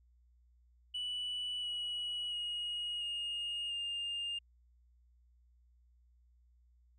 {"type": "tone with pitch steps", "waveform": "sine", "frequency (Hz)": [2960, 2923, 2886, 2849, 2813], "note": ["F#7", "F#7", "F#7", "F7", "F7"], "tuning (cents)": [0, -22, -44, 34, 12], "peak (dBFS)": -34, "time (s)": [0.94, 4.39], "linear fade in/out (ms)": 10, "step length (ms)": 690, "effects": ["tanh soft clip ceiling -34 dBFS", "added 60 Hz sine -64 dBFS peak until 6.98 s"]}